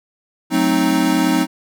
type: chord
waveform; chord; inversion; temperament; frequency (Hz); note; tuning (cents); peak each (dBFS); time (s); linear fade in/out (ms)
square; F# diminished seventh; none; equal; 185 / 220 / 261.6 / 311.1; F#3 / A3 / C4 / Eb4; 0 / 0 / 0 / 0; -22 / -24 / -19 / -18; 0.5-1.47; 50
effects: none